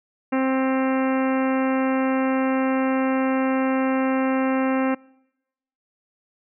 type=harmonic tone with a mistuned harmonic; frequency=263.5 Hz; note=C4; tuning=12 cents sharp; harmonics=1 / 2 / 3 / 4 / 5 / 6 / 7 / 8 / 9 / 10; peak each=-20 / -26 / -30 / -32 / -34 / -36 / -37 / -38 / -39 / -40 dBFS; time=0.32-4.95 s; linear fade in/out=10 ms; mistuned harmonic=10; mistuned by=+62 cents; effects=noise-tail reverb RT60 0.9 s tail -26 dB re dry